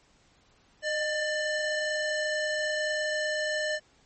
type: ring-modulated tone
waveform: 45% pulse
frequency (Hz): 1195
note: D6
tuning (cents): +30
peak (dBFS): -24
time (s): 0.82-3.8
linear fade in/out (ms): 50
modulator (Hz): 583
effects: pink hiss -63 dBFS RMS until 4.05 s + MP3 32 kbps